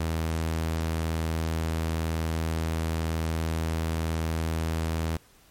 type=tone; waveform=sawtooth; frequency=81 Hz; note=E2; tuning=30 cents flat; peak=-22 dBFS; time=0-5.17 s; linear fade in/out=5 ms; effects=pink hiss -58 dBFS RMS until 5.5 s + MP3 64 kbps